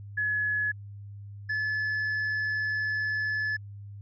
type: tone pair in turn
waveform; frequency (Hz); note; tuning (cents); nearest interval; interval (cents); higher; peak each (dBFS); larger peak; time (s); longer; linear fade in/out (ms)
sine / triangle; 1699 / 1723.7; G#6 / A6; +39 / -36; unison; 25; second; -25; neither; 0.17-0.72 / 1.49-3.57; second; 10
effects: added 101 Hz sine -40 dBFS peak until 4.01 s + resampled to 16000 Hz